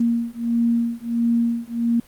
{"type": "beating tone pair", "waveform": "sine", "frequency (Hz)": [233.1, 234.6], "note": ["A#3", "A#3"], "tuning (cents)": [0, 11], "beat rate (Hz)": 1.5, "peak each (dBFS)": -21, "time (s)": [0, 2], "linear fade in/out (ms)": 5, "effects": ["pink hiss -51 dBFS RMS until 2.07 s", "Opus 32 kbps"]}